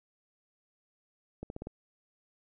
accelerating click train, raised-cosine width 2 ms, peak -26 dBFS, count 5, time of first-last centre 1.43-1.67 s, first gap 71 ms, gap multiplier 0.89, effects none

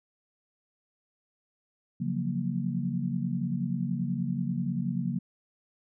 sine chord, Gb major seventh, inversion second, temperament equal, 138.59 / 174.61 / 185 / 233.1 Hz, Db3 / F3 / Gb3 / Bb3, 0 / 0 / 0 / 0 cents, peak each -33 dBFS, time 2-5.19 s, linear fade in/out 10 ms, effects none

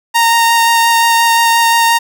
sawtooth tone with vibrato, 925 Hz, A#5, 14 cents flat, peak -4 dBFS, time 0.14-1.99 s, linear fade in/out 20 ms, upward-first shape sine, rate 5.7 Hz, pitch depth 10 cents each way, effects none

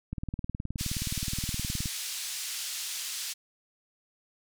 click train, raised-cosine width 5 ms, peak -21 dBFS, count 34, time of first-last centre 0.13-1.858 s, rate 19.1 Hz
pink band-pass noise, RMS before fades -36 dBFS, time 0.78-3.34 s, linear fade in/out 20 ms, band 3700 to 11000 Hz, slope 12 dB/octave
effects none

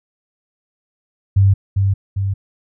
sine tone with echo, 98 Hz, G2, in tune, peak -8 dBFS, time 1.36-1.54 s, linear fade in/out 10 ms, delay 400 ms, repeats 2, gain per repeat -4 dB, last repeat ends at 2.34 s, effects none

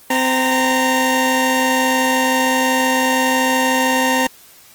20% pulse tone pair together, 258.9 / 922.6 Hz, C4 / A#5, -18 / -18 cents, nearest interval octave + minor seventh, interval 2200 cents, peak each -12 dBFS, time 0.1-4.27 s, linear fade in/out 5 ms, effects white hiss -45 dBFS RMS until 4.74 s + Opus 24 kbps

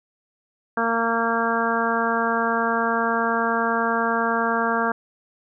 harmonic tone, 229.9 Hz, A#3, 24 cents flat, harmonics 1 / 2 / 3 / 4 / 5 / 6 / 7, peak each -27 / -27 / -27 / -27 / -27 / -27 / -27 dBFS, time 0.77-4.92 s, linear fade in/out 5 ms, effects none

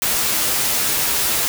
white noise with comb filter, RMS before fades -19 dBFS, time 0.02-1.48 s, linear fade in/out 0 ms, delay 11 ms, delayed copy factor -0.7, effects none

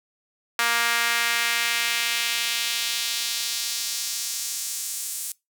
sawtooth tone with high-pass filter sweep, 234.3 Hz, A#3, 9 cents sharp, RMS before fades -26 dBFS, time 0.59-5.32 s, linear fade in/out 2 ms, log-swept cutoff 1400 to 8600 Hz, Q 1.3, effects noise-tail reverb RT60 0.2 s tail -23 dB re dry

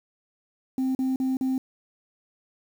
sine tone bursts, 261.6 Hz, C4, in tune, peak -20 dBFS, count 4, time 0.78-1.58 s, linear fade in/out 2 ms, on 170 ms, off 40 ms, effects tanh soft clip ceiling -21 dBFS + 8-bit

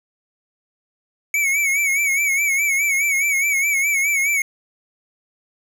square tone with vibrato, 2244 Hz, C#7, 21 cents sharp, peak -17 dBFS, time 1.34-4.42 s, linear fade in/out 2 ms, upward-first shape sine, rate 4.8 Hz, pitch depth 75 cents each way, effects none

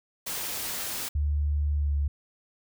white noise, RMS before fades -33 dBFS, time 0.26-1.09 s, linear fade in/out 10 ms
sine tone with pitch glide, 73.42 to 71.7 Hz, D2 to D2, 0 to -41 cents, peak -23 dBFS, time 1.15-2.08 s, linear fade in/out 5 ms, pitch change -41 cents, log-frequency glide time 1.76-1.95 s
effects none

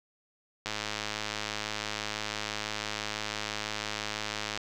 click train, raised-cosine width 0.2 ms, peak -15 dBFS, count 416, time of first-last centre 0.66-4.575 s, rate 106 Hz, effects none

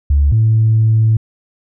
sine tone pair in turn, 71.4 / 110.76 Hz, D2 / A2, -48 / +12 cents, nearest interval minor sixth, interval 760 cents, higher second, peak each -7 dBFS, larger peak neither, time 0.1-0.32 / 0.32-1.17 s, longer second, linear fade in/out 5 ms, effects tanh soft clip ceiling -4 dBFS

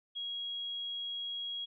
sine tone, 3300 Hz, G#7, 12 cents flat, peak -36 dBFS, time 0.15-1.66 s, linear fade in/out 20 ms, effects none

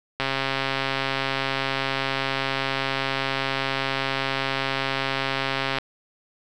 click train, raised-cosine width 0.3 ms, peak -8 dBFS, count 755, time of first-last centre 0.2-5.785 s, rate 135 Hz, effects none

